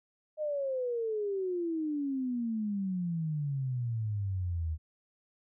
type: exponential sweep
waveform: sine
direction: down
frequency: 622.3 to 77 Hz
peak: -30 dBFS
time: 0.37-4.78 s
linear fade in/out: 50 ms
effects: none